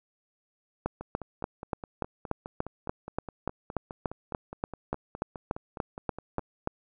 two click trains, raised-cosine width 1 ms, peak -14 / -24 dBFS, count 21 / 27, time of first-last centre 0.86-6.674 / 1.01-6.393 s, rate 3.44 / 4.83 Hz, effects none

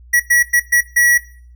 square tone bursts at uneven times, 1928 Hz, B6, 42 cents flat, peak -10 dBFS, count 5, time 0.13-0.2 / 0.3-0.43 / 0.53-0.6 / 0.72-0.81 / 0.96-1.18 s, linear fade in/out 10 ms, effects noise-tail reverb RT60 0.5 s tail -18 dB re dry + added 60 Hz sine -39 dBFS peak until 1.55 s

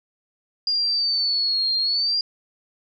sine exponential two-way sweep, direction down then up, 4840 to 4188 to 4840 Hz, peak -19 dBFS, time 0.67-2.21 s, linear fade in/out 2 ms, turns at 1.76 s, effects none

